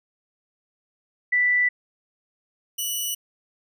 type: tone pair in turn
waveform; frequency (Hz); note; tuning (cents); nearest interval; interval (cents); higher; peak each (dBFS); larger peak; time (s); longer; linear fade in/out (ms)
sine / 10% pulse; 1975.5 / 2951; B6 / F#7; 0 / -5; perfect fifth; 695; second; -17; neither; 1.32-1.69 / 2.78-3.15; neither; 10
effects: none